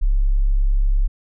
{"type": "tone", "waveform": "sine", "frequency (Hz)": 34.22, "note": "C#1", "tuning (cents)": -22, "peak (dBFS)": -13, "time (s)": [0.01, 1.08], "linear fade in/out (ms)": 20, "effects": []}